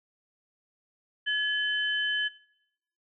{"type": "tone pair together", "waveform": "sine", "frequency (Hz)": [1699, 3050], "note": ["G#6", "G7"], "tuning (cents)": [39, -48], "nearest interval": "minor seventh", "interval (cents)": 1013, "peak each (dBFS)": [-27, -29], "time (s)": [1.26, 2.29], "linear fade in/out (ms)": 20, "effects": ["noise-tail reverb RT60 0.8 s tail -21 dB re dry"]}